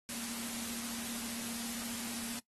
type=tone in noise; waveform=sine; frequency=233.1 Hz; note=A#3; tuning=in tune; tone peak=-44 dBFS; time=0.09-2.39 s; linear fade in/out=0 ms; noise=white; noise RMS=-41 dBFS; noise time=0.09-2.39 s; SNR=-6 dB; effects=noise-tail reverb RT60 0.1 s tail -21 dB re dry + AAC 32 kbps